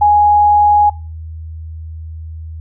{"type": "tone", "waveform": "sine", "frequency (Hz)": 830.6, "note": "G#5", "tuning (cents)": 0, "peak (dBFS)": -6, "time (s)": [0.01, 0.9], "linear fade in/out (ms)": 10, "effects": ["noise-tail reverb RT60 0.3 s tail -18 dB re dry", "added 80 Hz sine -25 dBFS peak until 2.6 s"]}